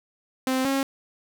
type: tone pair in turn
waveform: sawtooth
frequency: 260.3 / 271.9 Hz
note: C4 / C#4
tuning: -9 / -33 cents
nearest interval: minor second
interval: 76 cents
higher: second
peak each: -18 dBFS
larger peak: neither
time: 0.47-0.65 / 0.65-0.83 s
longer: neither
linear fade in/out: 2 ms
effects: none